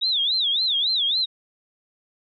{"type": "tone with vibrato", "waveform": "sine", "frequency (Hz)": 3658, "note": "A#7", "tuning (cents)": -33, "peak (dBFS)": -19, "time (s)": [0.01, 1.26], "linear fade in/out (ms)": 20, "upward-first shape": "sine", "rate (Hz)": 3.6, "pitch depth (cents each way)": 220, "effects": []}